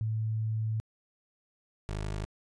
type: tone pair in turn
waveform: sine / 20% pulse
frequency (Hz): 110 / 51.72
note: A2 / G#1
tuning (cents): 0 / -6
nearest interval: octave + minor second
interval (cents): 1306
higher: first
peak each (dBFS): -28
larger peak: neither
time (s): 0.01-0.8 / 1.89-2.25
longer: first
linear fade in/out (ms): 0
effects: resampled to 22050 Hz